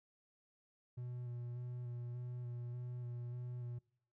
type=tone with vibrato; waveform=triangle; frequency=121.9 Hz; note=B2; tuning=22 cents flat; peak=-40 dBFS; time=0.97-3.79 s; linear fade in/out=10 ms; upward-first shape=square; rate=1.7 Hz; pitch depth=17 cents each way; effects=noise-tail reverb RT60 0.6 s tail -24 dB re dry